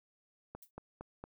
click train, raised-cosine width 1 ms, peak -30 dBFS, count 4, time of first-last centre 0.55-1.24 s, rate 4.35 Hz
violet noise with exponential decay, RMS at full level -49 dBFS, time 0.62-0.71 s, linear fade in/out 5 ms, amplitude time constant 19 ms
effects none

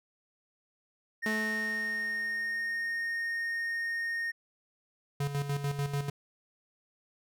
triangle tone, 1847 Hz, A#6, 16 cents flat, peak -29 dBFS, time 1.22-4.32 s, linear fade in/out 20 ms
sawtooth tone with exponential decay, 216.8 Hz, A3, 25 cents flat, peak -26 dBFS, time 1.26-3.15 s, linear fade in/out 2 ms, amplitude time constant 410 ms
square tone with tremolo, 142 Hz, C#3, 42 cents sharp, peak -29 dBFS, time 5.2-6.1 s, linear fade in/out 5 ms, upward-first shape square, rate 6.8 Hz, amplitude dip 60%
effects none

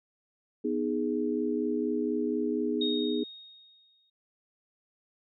sine chord, G# minor, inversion first, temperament equal, 246.9 / 311.1 / 415.3 Hz, B3 / D#4 / G#4, 0 / 0 / 0 cents, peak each -31 dBFS, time 0.64-3.24 s, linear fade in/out 10 ms
sine tone with exponential decay, 3729 Hz, A#7, in tune, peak -28 dBFS, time 2.81-4.1 s, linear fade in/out 5 ms, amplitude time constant 280 ms
effects none

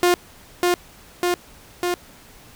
sawtooth tone with echo, 354.2 Hz, F4, 24 cents sharp, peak -10 dBFS, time 0.03-0.14 s, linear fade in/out 0 ms, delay 600 ms, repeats 3, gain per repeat -2 dB, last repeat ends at 1.94 s, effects pink hiss -47 dBFS RMS until 2.55 s

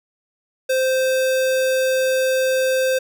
square tone, 521 Hz, C5, 7 cents flat, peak -17 dBFS, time 0.69-2.99 s, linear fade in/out 10 ms, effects none

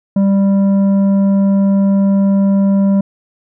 sine tone with tanh clipping, 196.9 Hz, G3, 8 cents sharp, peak -10 dBFS, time 0.16-3.01 s, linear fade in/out 5 ms, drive 8 dB, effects none

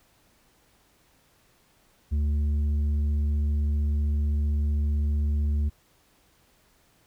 triangle tone with tanh clipping, 73.7 Hz, D2, 7 cents sharp, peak -23 dBFS, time 2.11-5.7 s, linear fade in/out 20 ms, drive 10 dB, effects pink hiss -63 dBFS RMS until 7.06 s

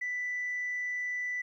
sine tone, 1982 Hz, B6, 6 cents sharp, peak -30 dBFS, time 0.01-1.42 s, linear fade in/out 10 ms, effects tanh soft clip ceiling -28 dBFS + 12-bit

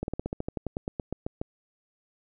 slowing click train, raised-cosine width 2 ms, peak -17 dBFS, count 16, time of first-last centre 0.03-1.415 s, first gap 51 ms, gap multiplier 1.08, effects none

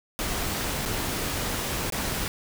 pink noise with dropouts, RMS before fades -29 dBFS, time 0.19-2.28 s, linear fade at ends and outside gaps 0 ms, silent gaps 0.853-0.859 / 1.901-1.923 s, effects none

